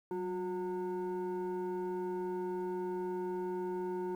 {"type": "tone with frequency modulation", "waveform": "sine", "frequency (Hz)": 361.6, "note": "F#4", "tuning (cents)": -40, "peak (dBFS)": -33, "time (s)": [0.11, 4.15], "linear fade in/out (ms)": 2, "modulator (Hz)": 549, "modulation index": 0.74, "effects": ["tanh soft clip ceiling -30 dBFS", "11-bit"]}